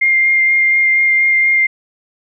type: tone with vibrato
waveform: sine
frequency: 2112 Hz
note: C7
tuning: 16 cents sharp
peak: -9 dBFS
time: 0.01-1.67 s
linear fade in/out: 10 ms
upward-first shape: sine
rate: 4.2 Hz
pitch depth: 10 cents each way
effects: none